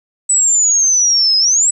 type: exponential two-way sweep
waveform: sine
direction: down then up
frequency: 8000 to 5040 to 8000 Hz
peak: -9 dBFS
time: 0.29-1.71 s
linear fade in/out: 10 ms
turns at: 1.38 s
effects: none